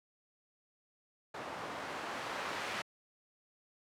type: noise with low-pass filter sweep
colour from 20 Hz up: blue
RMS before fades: -41 dBFS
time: 1.34-2.82 s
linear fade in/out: 5 ms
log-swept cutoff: 790 to 1500 Hz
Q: 0.75
effects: high-pass 80 Hz 12 dB/octave